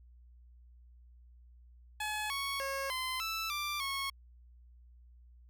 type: tone with pitch steps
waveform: 15% pulse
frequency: 851 / 1109 / 545 / 1031 / 1320 / 1180 / 1096 Hz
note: G#5 / C#6 / C#5 / C6 / E6 / D6 / C#6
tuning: +42 / 0 / -29 / -26 / +2 / +8 / -20 cents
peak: -28 dBFS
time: 2-4.1 s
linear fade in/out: 5 ms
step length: 300 ms
effects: added 60 Hz sine -55 dBFS peak until 5.49 s